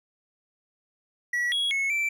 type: tone with pitch steps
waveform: triangle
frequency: 1935 / 3326 / 2191 / 2335 Hz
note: B6 / G#7 / C#7 / D7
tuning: -36 / +2 / -21 / -11 cents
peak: -22 dBFS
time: 1.33-2.09 s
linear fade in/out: 5 ms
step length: 190 ms
effects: none